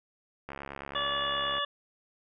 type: click train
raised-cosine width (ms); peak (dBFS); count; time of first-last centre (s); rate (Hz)
0.5; -24; 77; 0.49-1.582; 69.6
type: harmonic tone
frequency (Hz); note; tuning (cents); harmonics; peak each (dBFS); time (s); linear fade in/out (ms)
576; D5; -34; 1 / 2 / 3 / 5 / 6; -38 / -32 / -36 / -36 / -34; 0.95-1.65; 5
effects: none